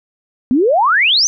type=exponential sweep; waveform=sine; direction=up; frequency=235 to 6320 Hz; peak=-9 dBFS; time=0.51-1.27 s; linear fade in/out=0 ms; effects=none